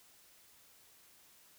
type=silence; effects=white hiss -63 dBFS RMS until 1.58 s